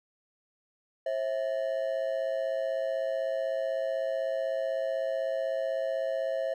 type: ring-modulated tone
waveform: triangle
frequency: 595 Hz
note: D5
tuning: 22 cents sharp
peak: -23 dBFS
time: 1.06-6.54 s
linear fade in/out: 5 ms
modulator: 58 Hz
effects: none